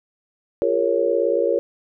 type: chord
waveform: sine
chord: Bb minor seventh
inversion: second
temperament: equal with one note detuned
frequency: 349.2 / 407.7 / 466.2 / 554.4 Hz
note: F4 / Ab4 / Bb4 / Db5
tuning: 0 / -32 / 0 / 0 cents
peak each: -24 / -24 / -21 / -21 dBFS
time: 0.62-1.59 s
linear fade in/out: 0 ms
effects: none